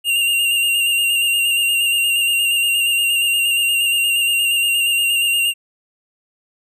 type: tone with vibrato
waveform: square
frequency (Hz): 2794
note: F7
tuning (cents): 0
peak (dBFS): -15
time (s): 0.04-5.54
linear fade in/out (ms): 50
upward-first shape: square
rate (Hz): 8.5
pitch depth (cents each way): 24
effects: none